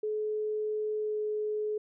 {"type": "tone with pitch glide", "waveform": "sine", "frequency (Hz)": [427.4, 424.9], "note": ["G#4", "G#4"], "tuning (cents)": [50, 40], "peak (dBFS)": -29, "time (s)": [0.03, 1.78], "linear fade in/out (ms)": 5, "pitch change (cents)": -10, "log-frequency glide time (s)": [0.99, 1.19], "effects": []}